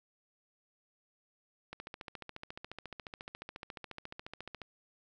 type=click train; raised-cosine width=0.3 ms; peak=-27 dBFS; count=42; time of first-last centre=1.73-4.617 s; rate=14.2 Hz; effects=none